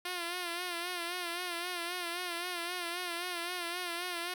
5% pulse tone with vibrato, 350.5 Hz, F4, 6 cents sharp, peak -24 dBFS, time 0.05-4.34 s, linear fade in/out 5 ms, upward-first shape sine, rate 3.8 Hz, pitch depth 62 cents each way, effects none

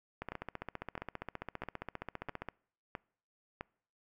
two click trains, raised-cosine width 0.5 ms, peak -24 / -24 dBFS, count 35 / 6, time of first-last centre 0.22-2.487 / 0.32-3.609 s, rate 15 / 1.52 Hz, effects noise-tail reverb RT60 0.6 s tail -26 dB re dry

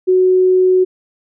sine tone, 370 Hz, F#4, in tune, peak -8 dBFS, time 0.07-0.85 s, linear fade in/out 20 ms, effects none

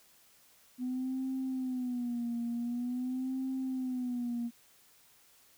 sine tone with vibrato, 248.8 Hz, B3, 13 cents sharp, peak -31 dBFS, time 0.78-4.51 s, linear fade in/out 50 ms, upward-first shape sine, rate 0.46 Hz, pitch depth 96 cents each way, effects tanh soft clip ceiling -28 dBFS + white hiss -63 dBFS RMS until 5.57 s

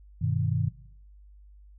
sine chord, G augmented, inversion none, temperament equal, 98 / 123.47 / 155.56 Hz, G2 / B2 / D#3, 0 / 0 / 0 cents, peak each -28 dBFS, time 0.21-0.69 s, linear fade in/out 10 ms, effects noise-tail reverb RT60 0.6 s tail -17 dB re dry + added 50 Hz sine -49 dBFS peak until 1.78 s

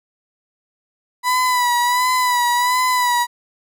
35% pulse tone with vibrato, 987.8 Hz, B5, in tune, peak -13 dBFS, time 1.23-3.27 s, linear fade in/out 50 ms, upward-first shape sine, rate 1.4 Hz, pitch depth 43 cents each way, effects none

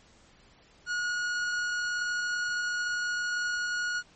45% pulse tone, 1447 Hz, F#6, 39 cents flat, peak -28 dBFS, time 0.86-4.03 s, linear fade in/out 50 ms, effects pink hiss -59 dBFS RMS until 4.15 s + MP3 32 kbps

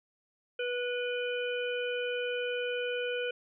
harmonic tone with a mistuned harmonic, 489.9 Hz, B4, 14 cents flat, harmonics 1 / 3 / 5 / 6, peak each -32 / -38 / -40 / -41 dBFS, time 0.59-3.31 s, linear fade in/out 5 ms, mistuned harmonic 6, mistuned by +38 cents, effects none

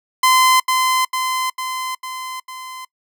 sawtooth tone with echo, 1030 Hz, C6, 28 cents flat, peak -7 dBFS, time 0.23-0.6 s, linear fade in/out 5 ms, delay 450 ms, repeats 5, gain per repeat -4 dB, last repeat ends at 2.85 s, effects noise-tail reverb RT60 0.1 s tail -23 dB re dry

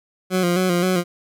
20% pulse tone with vibrato, 180 Hz, F#3, 47 cents flat, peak -12 dBFS, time 0.3-1.04 s, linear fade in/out 50 ms, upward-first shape square, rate 3.8 Hz, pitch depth 48 cents each way, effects none

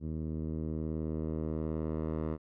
10% pulse tone with low-pass filter sweep, 78.7 Hz, D#2, 20 cents sharp, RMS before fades -35 dBFS, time 0-2.38 s, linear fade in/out 50 ms, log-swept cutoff 240 to 950 Hz, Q 0.78, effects none

